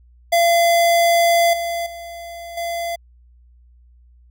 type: tone with level steps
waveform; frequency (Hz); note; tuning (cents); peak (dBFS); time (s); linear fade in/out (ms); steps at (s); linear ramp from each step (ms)
square; 682; F5; -41; -13 / -22 / -32 / -23; 0.32-2.96; 10; 1.53 / 1.86 / 2.57; 5
effects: added 60 Hz sine -47 dBFS peak until 4.3 s